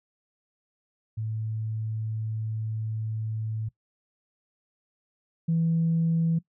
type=tone pair in turn; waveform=sine; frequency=110 / 164.81 Hz; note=A2 / E3; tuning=0 / 0 cents; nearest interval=perfect fifth; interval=700 cents; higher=second; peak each=-28 / -20 dBFS; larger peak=second; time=1.17-3.69 / 5.48-6.39 s; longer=first; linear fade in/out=10 ms; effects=noise-tail reverb RT60 0.1 s tail -20 dB re dry + tanh soft clip ceiling -17 dBFS